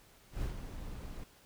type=noise with ADSR envelope; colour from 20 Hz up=brown; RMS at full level=-35 dBFS; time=0.31-1.24 s; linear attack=110 ms; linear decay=120 ms; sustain=-8 dB; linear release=7 ms; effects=pink hiss -62 dBFS RMS until 1.45 s